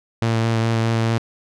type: tone with vibrato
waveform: sawtooth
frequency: 113.8 Hz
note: A#2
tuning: 41 cents flat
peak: -13 dBFS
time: 0.22-1.18 s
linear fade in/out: 0 ms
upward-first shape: sine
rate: 4.7 Hz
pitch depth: 14 cents each way
effects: low-pass 6000 Hz 12 dB/octave